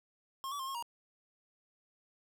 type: tone with pitch steps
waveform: square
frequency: 1073 / 1145 / 1060 / 1082 / 946 Hz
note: C6 / D6 / C6 / C#6 / A#5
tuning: +43 / -44 / +22 / -42 / +25 cents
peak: -38 dBFS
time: 0.44-0.825 s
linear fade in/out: 0 ms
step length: 77 ms
effects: 11-bit